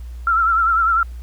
sine tone with vibrato, 1343 Hz, E6, 32 cents sharp, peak -13 dBFS, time 0.27-1.03 s, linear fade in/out 2 ms, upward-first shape triangle, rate 10 Hz, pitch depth 84 cents each way, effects added 60 Hz sine -29 dBFS peak until 1.22 s + pink hiss -53 dBFS RMS until 1.22 s

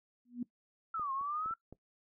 sine tone with exponential growth, 242.7 Hz, B3, 30 cents flat, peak -31 dBFS, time 0.25-0.43 s, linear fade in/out 5 ms, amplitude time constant 37 ms
sine exponential two-way sweep, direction down then up, 1355 to 1058 to 1355 Hz, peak -34 dBFS, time 0.94-1.54 s, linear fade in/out 5 ms, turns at 1.12 s
clicks, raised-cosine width 2 ms, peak -38 / -45 / -39 / -41 / -35 dBFS, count 5, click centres 0.996 / 1.212 / 1.46 / 1.51 / 1.726 s
effects noise-tail reverb RT60 0.1 s tail -18 dB re dry

